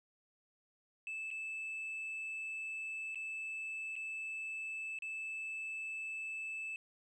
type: tone with dropouts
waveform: sine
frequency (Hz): 2625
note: E7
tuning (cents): -8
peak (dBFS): -37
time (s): 1.07-6.76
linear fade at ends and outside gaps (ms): 1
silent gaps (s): 1.305-1.312 / 3.147-3.156 / 3.956-3.963 / 4.988-5.022
effects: tanh soft clip ceiling -38 dBFS + 13-bit